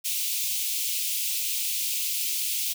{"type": "high-pass noise", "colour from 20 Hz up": "white", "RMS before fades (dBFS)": -28, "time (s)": [0.04, 2.74], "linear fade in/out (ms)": 20, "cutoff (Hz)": 2400, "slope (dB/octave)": 48, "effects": []}